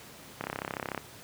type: click train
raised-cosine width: 0.5 ms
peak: -17 dBFS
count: 20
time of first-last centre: 0.41-0.977 s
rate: 33.5 Hz
effects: pink hiss -49 dBFS RMS until 1.23 s + high-pass 100 Hz 12 dB/octave